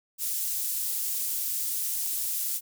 pink high-pass noise, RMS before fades -30 dBFS, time 0.18-2.61 s, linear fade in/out 50 ms, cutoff 10000 Hz, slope 12 dB/octave, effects none

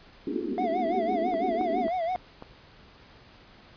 white band-pass noise, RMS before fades -31 dBFS, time 0.27-1.87 s, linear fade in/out 2 ms, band 210 to 420 Hz, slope 96 dB/octave
triangle tone with vibrato, 697 Hz, F5, 4 cents flat, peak -24 dBFS, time 0.58-2.16 s, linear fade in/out 0 ms, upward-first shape sine, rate 6 Hz, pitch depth 120 cents each way
click train, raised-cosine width 1 ms, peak -26 dBFS, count 5, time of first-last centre 1.34-2.424 s, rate 3.69 Hz
effects pink hiss -53 dBFS RMS until 3.76 s + resampled to 11025 Hz

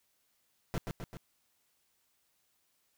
brown noise with echo, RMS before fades -33 dBFS, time 0.74-0.78 s, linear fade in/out 0 ms, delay 130 ms, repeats 3, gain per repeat -4 dB, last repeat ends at 1.17 s, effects white hiss -75 dBFS RMS until 2.97 s

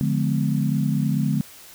sine chord, D diminished seventh, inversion none, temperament just, 146.83 / 176.2 / 211.4 / 253.7 Hz, D3 / F3 / Ab3 / Cb4, 0 / +16 / +31 / +47 cents, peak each -22 / -27 / -24 / -27 dBFS, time 0.01-1.41 s, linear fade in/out 0 ms, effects white hiss -45 dBFS RMS until 1.74 s

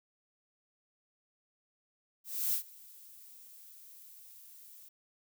violet noise with ADSR envelope, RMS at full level -30 dBFS, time 2.24-4.89 s, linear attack 290 ms, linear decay 97 ms, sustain -24 dB, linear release 10 ms, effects none

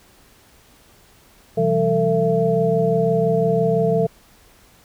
sine tone cluster, 131.1 / 169.3 / 195.2 / 449.2 / 672 Hz, C3 / E3 / G3 / A4 / E5, +4 / +46 / -7 / +36 / +33 cents, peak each -27 / -21 / -27 / -18 / -22 dBFS, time 1.57-4.07 s, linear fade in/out 10 ms, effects pink hiss -52 dBFS RMS until 4.84 s

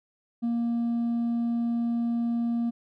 triangle tone with hard clipping, 234.6 Hz, A#3, 11 cents sharp, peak -23 dBFS, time 0.42-2.71 s, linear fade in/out 20 ms, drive 1 dB, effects none

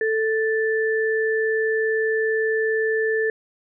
sine tone pair together, 441.2 / 1760 Hz, A4 / A6, +5 / 0 cents, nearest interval 2 octaves, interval 2395 cents, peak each -20 / -24 dBFS, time 0.01-3.3 s, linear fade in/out 2 ms, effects none

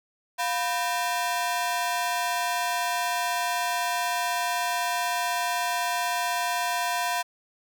sawtooth ring-modulated tone, 845 Hz, G#5, 30 cents sharp, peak -18 dBFS, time 0.38-7.23 s, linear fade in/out 20 ms, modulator 142 Hz, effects none

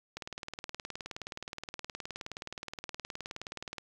click train, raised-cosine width 0.2 ms, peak -22 dBFS, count 70, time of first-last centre 0.17-3.783 s, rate 19.1 Hz, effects 9-bit

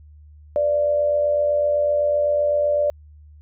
sine tone with amplitude modulation, 587.3 Hz, D5, in tune, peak -14 dBFS, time 0.56-2.9 s, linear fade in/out 0 ms, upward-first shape sine, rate 87.9 Hz, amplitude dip 50%, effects added 75 Hz sine -43 dBFS peak until 3.41 s

